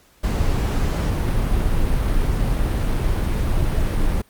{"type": "noise", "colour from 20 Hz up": "brown", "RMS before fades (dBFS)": -19, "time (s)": [0.23, 4.22], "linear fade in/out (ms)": 10, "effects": ["pink hiss -55 dBFS RMS until 4.29 s", "Opus 48 kbps"]}